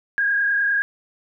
sine tone with frequency modulation, 1630 Hz, G#6, 33 cents flat, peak -17 dBFS, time 0.18-0.82 s, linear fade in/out 0 ms, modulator 29.9 Hz, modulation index 1.2, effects none

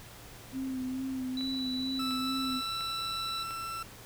sine tone with vibrato, 260.6 Hz, C4, 7 cents flat, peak -32 dBFS, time 0.52-2.62 s, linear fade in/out 50 ms, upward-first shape sine, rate 2.3 Hz, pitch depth 31 cents each way
sine tone, 3951 Hz, B7, in tune, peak -35 dBFS, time 1.37-3.43 s, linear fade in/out 2 ms
click train, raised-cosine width 0.3 ms, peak -29 dBFS, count 4, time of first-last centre 1.41-3.508 s, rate 1.43 Hz
40% pulse tone with pitch glide, 1318.5 to 1339.2 Hz, E6 to E6, 0 to +27 cents, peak -35 dBFS, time 1.99-3.83 s, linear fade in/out 5 ms, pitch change +27 cents, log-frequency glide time 2.26-2.69 s
effects added 114 Hz sine -56 dBFS peak until 4.05 s + pink hiss -50 dBFS RMS until 4.05 s

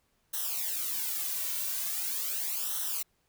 blue noise with flanger, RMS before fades -33 dBFS, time 0.33-3.03 s, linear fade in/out 10 ms, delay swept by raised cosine 0.42 to 2.42 ms, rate 0.41 Hz, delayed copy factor -0.85, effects pink hiss -73 dBFS RMS until 3.28 s

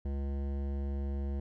sine tone with hard clipping, 69.5 Hz, C#2, 5 cents sharp, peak -34 dBFS, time 0.05-1.4 s, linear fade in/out 5 ms, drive 15 dB, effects none

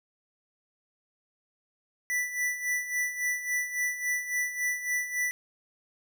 square tone with tremolo, 1975.5 Hz, B6, in tune, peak -26 dBFS, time 2.1-5.31 s, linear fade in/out 0 ms, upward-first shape sine, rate 3.6 Hz, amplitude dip 70%, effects none

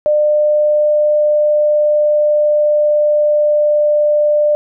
sine tone with pitch glide, 600 to 595.9 Hz, D5 to D5, +37 to +25 cents, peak -9 dBFS, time 0.06-4.55 s, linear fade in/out 0 ms, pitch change -12 cents, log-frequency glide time 0.52-3.98 s, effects none

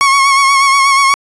30% pulse tone with vibrato, 1100 Hz, C#6, 14 cents flat, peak -4 dBFS, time 0.01-1.14 s, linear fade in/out 0 ms, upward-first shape sine, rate 8.3 Hz, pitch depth 37 cents each way, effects resampled to 22050 Hz

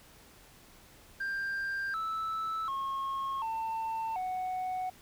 sine tone with pitch steps, 1588 / 1312.4 / 1084.6 / 896.4 / 740.8 Hz, G6 / E6 / C#6 / A5 / F#5, +22 / -8 / -38 / +32 / +2 cents, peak -29 dBFS, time 1.2-4.9 s, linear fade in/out 10 ms, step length 740 ms, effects tanh soft clip ceiling -31 dBFS + pink hiss -57 dBFS RMS until 5.01 s

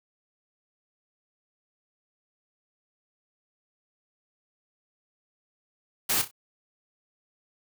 white noise with echo, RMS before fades -25 dBFS, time 6.09-6.22 s, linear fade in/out 10 ms, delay 31 ms, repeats 3, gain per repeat -10 dB, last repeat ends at 6.313 s, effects none

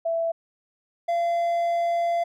sine / triangle tone pair in turn, 664 / 684.6 Hz, E5 / F5, +12 / -35 cents, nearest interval minor second, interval 53 cents, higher second, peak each -22 / -19 dBFS, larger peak second, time 0.05-0.32 / 1.08-2.24 s, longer second, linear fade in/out 10 ms, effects none

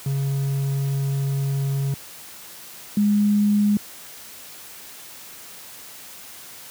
triangle / sine tone pair in turn, 137.8 / 206.5 Hz, C#3 / G#3, -10 / -10 cents, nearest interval perfect fifth, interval 700 cents, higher second, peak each -18 / -15 dBFS, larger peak second, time 0.06-1.94 / 2.97-3.77 s, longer first, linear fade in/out 2 ms, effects white hiss -41 dBFS RMS until 6.7 s + high-pass 80 Hz 12 dB/octave

